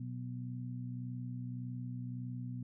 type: harmonic tone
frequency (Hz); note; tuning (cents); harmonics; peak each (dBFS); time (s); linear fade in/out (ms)
61.74; B1; 0; 2 / 3 / 4; -40 / -49 / -45; 0-2.63; 5
effects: none